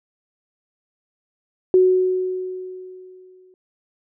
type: tone with exponential decay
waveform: sine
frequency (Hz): 370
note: F#4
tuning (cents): 0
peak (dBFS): -9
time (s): 1.74-3.54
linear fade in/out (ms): 1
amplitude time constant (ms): 390
effects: none